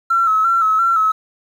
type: tone with vibrato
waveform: triangle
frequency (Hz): 1323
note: E6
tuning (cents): +6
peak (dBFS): -8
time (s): 0.1-1.12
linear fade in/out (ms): 10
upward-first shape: square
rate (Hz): 2.9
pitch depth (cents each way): 44
effects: tanh soft clip ceiling -10 dBFS + 8-bit